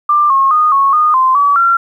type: tone with pitch steps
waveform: sine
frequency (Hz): 1187 / 1084 / 1231 / 1100 / 1227 / 1040 / 1143 / 1369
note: D6 / C#6 / D#6 / C#6 / D#6 / C6 / D6 / F6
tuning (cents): +18 / -39 / -19 / -14 / -25 / -11 / -47 / -35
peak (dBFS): -7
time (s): 0.09-1.77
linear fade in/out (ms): 5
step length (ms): 210
effects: 8-bit